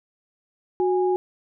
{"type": "tone pair together", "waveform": "sine", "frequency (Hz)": [367.1, 824], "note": ["F#4", "G#5"], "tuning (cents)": [-14, -14], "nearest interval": "octave + major second", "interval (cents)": 1400, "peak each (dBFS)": [-19, -26], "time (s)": [0.8, 1.16], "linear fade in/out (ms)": 0, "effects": []}